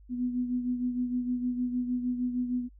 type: beating tone pair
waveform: sine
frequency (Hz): 246.9 / 253.4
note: B3 / B3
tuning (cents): 0 / +45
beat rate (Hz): 6.5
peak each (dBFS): -28 / -36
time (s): 0.09-2.69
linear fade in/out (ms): 50
effects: noise-tail reverb RT60 0.1 s tail -23 dB re dry + added 50 Hz sine -51 dBFS peak until 2.79 s